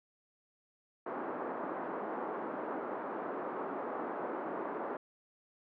pink band-pass noise, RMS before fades -39 dBFS, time 1.06-4.97 s, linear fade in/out 5 ms, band 270 to 1300 Hz, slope 24 dB/octave, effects none

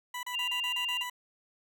20% pulse tone bursts, 988 Hz, B5, in tune, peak -30 dBFS, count 8, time 0.14-1.099 s, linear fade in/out 5 ms, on 91 ms, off 33 ms
sine tone, 2794 Hz, F7, in tune, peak -30 dBFS, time 0.33-1.04 s, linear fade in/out 20 ms
effects none

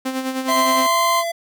sawtooth tone with tremolo, 261.6 Hz, C4, in tune, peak -16 dBFS, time 0.05-0.87 s, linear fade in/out 10 ms, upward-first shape sine, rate 9.7 Hz, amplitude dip 55%
40% pulse tone, 1039 Hz, C6, 12 cents flat, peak -15 dBFS, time 0.47-1.24 s, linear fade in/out 50 ms
square tone with pitch glide, 659.3 to 675.9 Hz, E5 to E5, 0 to +43 cents, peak -22 dBFS, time 0.48-1.32 s, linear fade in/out 10 ms, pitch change +43 cents, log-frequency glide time 0.59-1.04 s
effects none

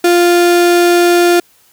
35% pulse tone, 349.2 Hz, F4, in tune, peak -5 dBFS, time 0.04-1.4 s, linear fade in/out 5 ms, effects white hiss -50 dBFS RMS until 1.72 s

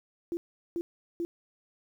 sine tone bursts, 341.3 Hz, F4, 40 cents flat, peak -29 dBFS, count 3, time 0.32-1.25 s, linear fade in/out 0 ms, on 50 ms, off 390 ms, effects 10-bit

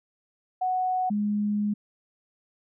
sine tone pair in turn, 740 / 207.7 Hz, F#5 / G#3, 0 / 0 cents, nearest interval octave + minor seventh, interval 2200 cents, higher first, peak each -23 dBFS, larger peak neither, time 0.61-1.1 / 1.1-1.74 s, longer second, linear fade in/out 10 ms, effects none

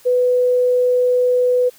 sine tone, 497.2 Hz, B4, 12 cents sharp, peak -12 dBFS, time 0.05-1.7 s, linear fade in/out 20 ms, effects white hiss -48 dBFS RMS until 1.78 s

